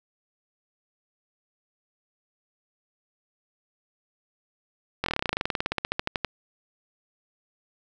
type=slowing click train; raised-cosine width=0.3 ms; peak=-9 dBFS; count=26; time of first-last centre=5.04-6.247 s; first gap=22 ms; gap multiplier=1.06; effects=none